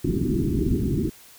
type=low-pass noise; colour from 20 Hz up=white; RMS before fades=-23 dBFS; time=0.04-1.1 s; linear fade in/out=10 ms; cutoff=380 Hz; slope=96 dB/octave; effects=white hiss -49 dBFS RMS until 1.38 s